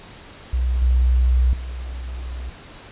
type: tone with level steps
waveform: sine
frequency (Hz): 62.3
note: B1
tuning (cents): +16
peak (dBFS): -17 / -13 / -27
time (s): 0.53-2.5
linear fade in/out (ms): 5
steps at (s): 0.82 / 1.53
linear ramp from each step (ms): 2
effects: pink hiss -42 dBFS RMS until 2.91 s + resampled to 8000 Hz